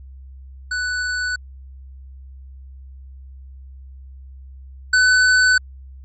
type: tone pair in turn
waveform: square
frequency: 1488 / 1504.4 Hz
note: F#6 / F#6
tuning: +9 / +28 cents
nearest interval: unison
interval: 19 cents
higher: second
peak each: -21 / -12 dBFS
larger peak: second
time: 0.71-1.36 / 4.93-5.58 s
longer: neither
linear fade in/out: 5 ms
effects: added 66 Hz sine -36 dBFS peak until 6.04 s + MP3 32 kbps